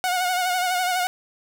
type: tone with vibrato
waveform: sawtooth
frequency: 728 Hz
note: F#5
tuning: 28 cents flat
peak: -17 dBFS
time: 0.04-1.07 s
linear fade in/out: 0 ms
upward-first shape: sine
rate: 12 Hz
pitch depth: 44 cents each way
effects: 8-bit